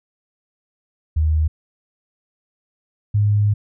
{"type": "tone pair in turn", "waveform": "sine", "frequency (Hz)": [77.78, 103.82], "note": ["D#2", "G#2"], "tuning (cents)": [0, 0], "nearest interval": "perfect fourth", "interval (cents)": 500, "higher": "second", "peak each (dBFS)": [-14, -13], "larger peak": "second", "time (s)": [[1.16, 1.48], [3.14, 3.54]], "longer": "second", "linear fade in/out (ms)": 10, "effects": []}